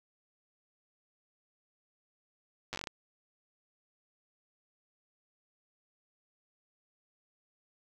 slowing click train, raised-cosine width 0.2 ms, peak -20 dBFS, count 9, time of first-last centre 2.73-2.872 s, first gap 8 ms, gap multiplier 1.22, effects 10-bit

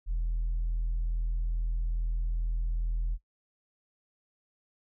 sine tone, 41.18 Hz, E1, 1 cent flat, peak -25 dBFS, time 0.06-3.18 s, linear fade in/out 50 ms, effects noise-tail reverb RT60 0.1 s tail -19 dB re dry + tanh soft clip ceiling -25 dBFS

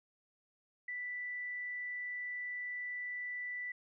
sine tone, 1975.5 Hz, B6, in tune, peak -38 dBFS, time 0.88-3.72 s, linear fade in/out 5 ms, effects none

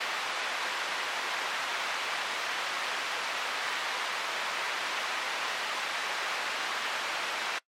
pink band-pass noise, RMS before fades -33 dBFS, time 0-7.59 s, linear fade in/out 10 ms, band 960 to 3300 Hz, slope 12 dB/octave, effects noise-tail reverb RT60 0.1 s tail -22 dB re dry + MP3 64 kbps

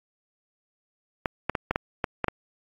clicks, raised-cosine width 0.5 ms, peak -9 dBFS, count 8, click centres 1.258 / 1.496 / 1.552 / 1.71 / 1.759 / 2.042 / 2.243 / 2.283 s, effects AAC 64 kbps

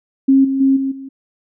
sine tone with level steps, 269.5 Hz, C#4, 49 cents flat, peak -7 / -15 / -9 / -16 / -28 dBFS, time 0.28-1.09 s, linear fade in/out 10 ms, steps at 0.44 / 0.6 / 0.76 / 0.91 s, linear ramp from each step 10 ms, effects none

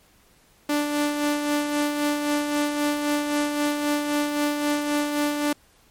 sawtooth tone with tremolo, 293.7 Hz, D4, in tune, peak -16 dBFS, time 0.69-5.53 s, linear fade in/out 5 ms, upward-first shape sine, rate 3.8 Hz, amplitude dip 45%, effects pink hiss -58 dBFS RMS until 5.9 s + MP3 64 kbps

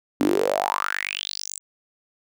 sawtooth tone with high-pass filter sweep, 49 Hz, G1, in tune, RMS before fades -25 dBFS, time 0.2-1.59 s, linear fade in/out 0 ms, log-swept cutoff 260 to 8200 Hz, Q 7.7, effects none

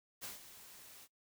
white noise with ADSR envelope, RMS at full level -44 dBFS, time 0.21-1.08 s, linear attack 29 ms, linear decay 150 ms, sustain -12 dB, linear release 49 ms, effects noise-tail reverb RT60 0.1 s tail -20 dB re dry

